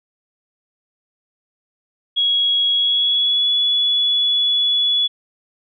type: tone with pitch glide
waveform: sine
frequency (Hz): 3322 to 3408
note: G#7 to G#7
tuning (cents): 0 to +44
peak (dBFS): -14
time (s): 2.16-5.08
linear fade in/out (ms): 20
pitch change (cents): +44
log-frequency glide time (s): 2.72-3.5
effects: none